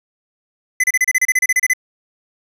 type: tone bursts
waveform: square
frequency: 2024 Hz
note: B6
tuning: 42 cents sharp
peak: -12 dBFS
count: 14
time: 0.8-1.735 s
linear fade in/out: 5 ms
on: 38 ms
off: 31 ms
effects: resampled to 32000 Hz + 8-bit